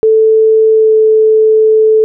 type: tone with pitch glide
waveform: sine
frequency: 440 to 436.7 Hz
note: A4 to A4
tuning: 0 to -13 cents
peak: -4 dBFS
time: 0.03-2.04 s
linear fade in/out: 0 ms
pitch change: -13 cents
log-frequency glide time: 0.72-0.95 s
effects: none